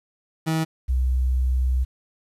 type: tone pair in turn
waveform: 30% pulse / sine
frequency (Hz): 160 / 63.7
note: D#3 / C2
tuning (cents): +49 / -46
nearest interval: octave + major third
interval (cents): 1595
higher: first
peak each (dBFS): -18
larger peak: neither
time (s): 0.46-0.65 / 0.88-1.85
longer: second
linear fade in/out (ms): 20
effects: resampled to 32000 Hz + 9-bit